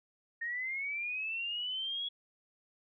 sine linear sweep, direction up, 1833 to 3365 Hz, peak -34 dBFS, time 0.41-2.09 s, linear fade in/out 10 ms, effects none

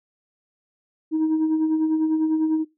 sine tone with tremolo, 315.2 Hz, D#4, 23 cents sharp, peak -14 dBFS, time 1.11-2.65 s, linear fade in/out 50 ms, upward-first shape sine, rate 10 Hz, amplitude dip 50%, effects noise-tail reverb RT60 0.2 s tail -19 dB re dry + tanh soft clip ceiling -16 dBFS

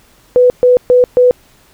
sine tone bursts, 496.6 Hz, B4, 9 cents sharp, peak -4 dBFS, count 4, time 0.36-1.31 s, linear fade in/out 0 ms, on 140 ms, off 130 ms, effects pink hiss -48 dBFS RMS until 1.73 s

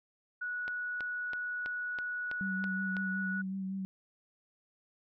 sine tone, 1467 Hz, F#6, 15 cents flat, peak -34 dBFS, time 0.41-3.42 s, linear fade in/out 10 ms
click train, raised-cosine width 0.3 ms, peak -26 dBFS, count 8, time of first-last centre 0.68-2.968 s, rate 3.06 Hz
sine tone with vibrato, 191.5 Hz, G3, 40 cents flat, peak -34 dBFS, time 2.41-3.85 s, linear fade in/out 0 ms, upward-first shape sine, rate 5.4 Hz, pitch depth 23 cents each way
effects none

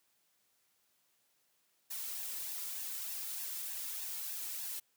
blue noise with flanger, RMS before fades -41 dBFS, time 1.9-4.8 s, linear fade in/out 10 ms, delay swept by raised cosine 1.1 to 2.3 ms, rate 3.3 Hz, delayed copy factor +0.55, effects white hiss -75 dBFS RMS until 4.96 s + high-pass 100 Hz 12 dB/octave

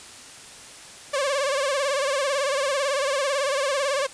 sawtooth tone with vibrato, 554.4 Hz, C#5, in tune, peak -18 dBFS, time 1.13-4.07 s, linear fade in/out 10 ms, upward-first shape sine, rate 18 Hz, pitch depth 100 cents each way, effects white hiss -43 dBFS RMS until 4.13 s + resampled to 22050 Hz

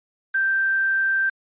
sine tone with quantisation, 1568 Hz, G6, in tune, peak -18 dBFS, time 0.34-1.3 s, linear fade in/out 10 ms, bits 6, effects resampled to 8000 Hz

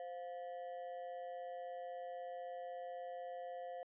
triangle ring-modulated tone, 613 Hz, D#5, 26 cents flat, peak -39 dBFS, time 0-3.83 s, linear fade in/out 0 ms, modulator 91.9 Hz, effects resampled to 8000 Hz

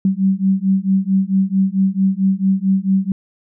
sine beating tone pair, 190 / 194.5 Hz, F#3 / G3, +46 / -13 cents, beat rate 4.5 Hz, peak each -16 dBFS, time 0.05-3.12 s, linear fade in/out 2 ms, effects none

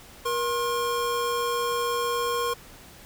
square tone pair together, 476.2 / 1069 Hz, A#4 / C6, +37 / +37 cents, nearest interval octave + major second, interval 1400 cents, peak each -28 dBFS, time 0.25-2.54 s, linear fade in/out 10 ms, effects pink hiss -48 dBFS RMS until 3.05 s

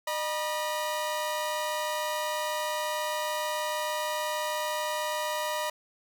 sawtooth tone pair together, 609 / 966.7 Hz, D#5 / B5, -37 / -37 cents, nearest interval minor sixth, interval 800 cents, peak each -28 dBFS, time 0.07-5.7 s, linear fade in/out 5 ms, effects none

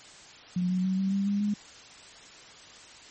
sine tone with pitch steps, 179.5 / 183.8 / 188.21 / 192.72 / 197.34 / 202.1 / 206.9 Hz, F3 / F#3 / F#3 / G3 / G3 / G#3 / G#3, +48 / -11 / +30 / -29 / +12 / -47 / -6 cents, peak -24 dBFS, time 0.56-1.54 s, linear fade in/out 5 ms, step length 140 ms, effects white hiss -49 dBFS RMS until 3.1 s + MP3 32 kbps

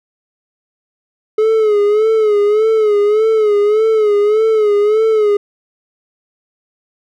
triangle tone with vibrato, 426.4 Hz, G#4, 46 cents sharp, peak -7 dBFS, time 1.38-5.37 s, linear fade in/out 5 ms, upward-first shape sine, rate 1.7 Hz, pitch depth 73 cents each way, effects none

